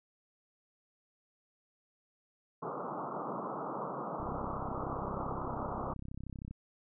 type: band-pass noise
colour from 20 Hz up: white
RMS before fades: -39 dBFS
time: 2.62-5.94 s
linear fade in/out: 10 ms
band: 130 to 1300 Hz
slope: 96 dB/octave
type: click train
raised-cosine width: 5 ms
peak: -31 dBFS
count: 77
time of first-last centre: 4.2-6.51 s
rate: 32.9 Hz
effects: none